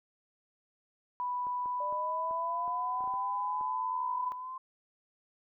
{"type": "tone with pitch glide", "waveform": "sine", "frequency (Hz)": [987.8, 1003.3], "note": ["B5", "B5"], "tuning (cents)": [0, 27], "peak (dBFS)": -31, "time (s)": [1.2, 4.32], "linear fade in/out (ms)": 0, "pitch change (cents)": 27, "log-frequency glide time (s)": [1.51, 2.87]}
{"type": "clicks", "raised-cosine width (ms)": 1, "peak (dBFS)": -36, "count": 10, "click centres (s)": [1.469, 1.659, 1.926, 2.31, 2.679, 3.007, 3.04, 3.076, 3.139, 3.611]}
{"type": "exponential sweep", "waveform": "sine", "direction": "up", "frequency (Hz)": [588, 1046.5], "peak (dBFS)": -38, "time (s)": [1.8, 4.58], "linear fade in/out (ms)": 5}
{"effects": []}